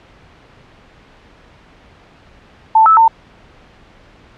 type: tone with pitch steps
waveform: sine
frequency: 884 / 1309 / 903 Hz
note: A5 / E6 / A5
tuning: +8 / -13 / +45 cents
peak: -5 dBFS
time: 2.75-3.08 s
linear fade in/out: 5 ms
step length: 110 ms
effects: pink hiss -45 dBFS RMS until 4.37 s + low-pass 3000 Hz 12 dB/octave